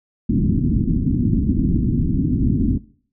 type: low-pass noise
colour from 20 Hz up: white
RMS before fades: -18 dBFS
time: 0.29-2.78 s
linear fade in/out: 5 ms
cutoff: 290 Hz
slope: 48 dB/octave
effects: noise-tail reverb RT60 0.5 s tail -20 dB re dry

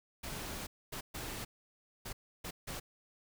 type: noise bursts at uneven times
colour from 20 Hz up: pink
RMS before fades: -42 dBFS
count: 6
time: 0.23-0.67 / 0.92-1.01 / 1.14-1.45 / 2.05-2.13 / 2.44-2.51 / 2.67-2.8 s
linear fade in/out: 10 ms
effects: none

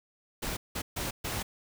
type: noise bursts at uneven times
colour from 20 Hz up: pink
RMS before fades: -34 dBFS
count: 4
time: 0.42-0.57 / 0.75-0.82 / 0.96-1.11 / 1.24-1.43 s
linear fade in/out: 10 ms
effects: none

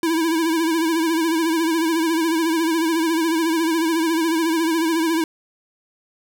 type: tone with vibrato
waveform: square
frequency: 326.5 Hz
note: E4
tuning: 17 cents flat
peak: -18 dBFS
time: 0.03-5.24 s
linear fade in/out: 2 ms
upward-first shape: sine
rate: 14 Hz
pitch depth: 66 cents each way
effects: none

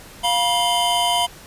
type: tone cluster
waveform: square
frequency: 702 / 966 / 3085 Hz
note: F5 / B5 / G7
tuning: +9 / -39 / -28 cents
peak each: -22 dBFS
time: 0.23-1.27 s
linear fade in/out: 20 ms
effects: pink hiss -42 dBFS RMS until 1.46 s + resampled to 32000 Hz

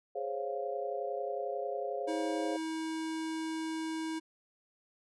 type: chord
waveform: sine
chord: Db major seventh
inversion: second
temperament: equal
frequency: 415.3 / 523.3 / 554.4 / 698.5 Hz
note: Ab4 / C5 / Db5 / F5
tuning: 0 / 0 / 0 / 0 cents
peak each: -39 dBFS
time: 0.15-2.57 s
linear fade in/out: 10 ms
type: tone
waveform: square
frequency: 320 Hz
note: D#4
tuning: 49 cents sharp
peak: -35 dBFS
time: 2.07-4.2 s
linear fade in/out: 20 ms
effects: resampled to 24000 Hz

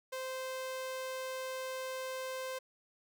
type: tone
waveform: sawtooth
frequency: 520 Hz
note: C5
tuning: 11 cents flat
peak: -34 dBFS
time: 0.12-2.59 s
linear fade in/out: 10 ms
effects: none

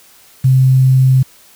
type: tone with quantisation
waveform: sine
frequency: 130.81 Hz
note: C3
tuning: in tune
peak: -6 dBFS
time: 0.44-1.23 s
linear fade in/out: 10 ms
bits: 6
effects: white hiss -45 dBFS RMS until 1.55 s

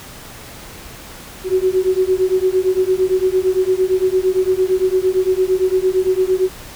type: beating tone pair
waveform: sine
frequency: 368.9 / 377.7 Hz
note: F#4 / F#4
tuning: -5 / +36 cents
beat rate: 8.8 Hz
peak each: -16 dBFS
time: 1.44-6.5 s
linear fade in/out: 50 ms
effects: pink hiss -36 dBFS RMS until 6.75 s

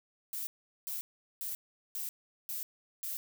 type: noise bursts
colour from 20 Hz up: violet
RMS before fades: -38 dBFS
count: 6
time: 0.33-3.17 s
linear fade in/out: 0 ms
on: 140 ms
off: 400 ms
effects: none

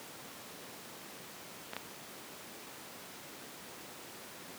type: clicks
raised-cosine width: 0.3 ms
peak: -23 / -20 dBFS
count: 2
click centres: 1.734 / 1.766 s
effects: pink hiss -48 dBFS RMS until 4.58 s + high-pass 200 Hz 12 dB/octave

